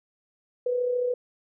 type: tone with amplitude modulation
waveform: sine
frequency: 493.9 Hz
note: B4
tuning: in tune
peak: -21 dBFS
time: 0.66-1.14 s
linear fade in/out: 5 ms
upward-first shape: sine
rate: 33.8 Hz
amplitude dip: 45%
effects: none